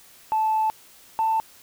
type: tone pair in turn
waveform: sine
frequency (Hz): 874 / 888.3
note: A5 / A5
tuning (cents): -12 / +16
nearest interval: unison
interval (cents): 28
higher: second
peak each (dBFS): -18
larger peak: neither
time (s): 0.32-0.7 / 1.19-1.4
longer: first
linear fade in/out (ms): 0
effects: tanh soft clip ceiling -15 dBFS + white hiss -51 dBFS RMS until 1.62 s